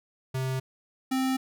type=tone pair in turn; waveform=square; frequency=131 / 262 Hz; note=C3 / C4; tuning=+2 / +2 cents; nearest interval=octave; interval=1200 cents; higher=second; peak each=-28 / -25 dBFS; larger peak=second; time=0.34-0.6 / 1.11-1.37 s; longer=neither; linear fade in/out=10 ms; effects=none